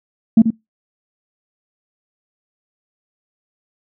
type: tone with echo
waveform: sine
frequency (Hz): 224.3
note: A3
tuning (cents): +34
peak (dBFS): -3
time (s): 0.37-0.42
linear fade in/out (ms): 5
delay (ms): 85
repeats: 1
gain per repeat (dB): -9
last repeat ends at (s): 0.505
effects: noise-tail reverb RT60 0.2 s tail -25 dB re dry + tanh soft clip ceiling -1 dBFS